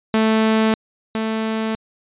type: tone pair in turn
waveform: sawtooth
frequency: 220 / 220.8 Hz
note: A3 / A3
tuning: 0 / +6 cents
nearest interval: unison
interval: 6 cents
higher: second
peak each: -10 / -16 dBFS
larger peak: first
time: 0.14-0.74 / 1.15-1.75 s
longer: neither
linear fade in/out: 0 ms
effects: resampled to 8000 Hz